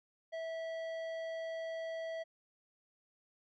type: tone with tanh clipping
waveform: sine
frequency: 653 Hz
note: E5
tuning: 17 cents flat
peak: -40 dBFS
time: 0.32-2.24 s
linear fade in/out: 20 ms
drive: 12 dB
effects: none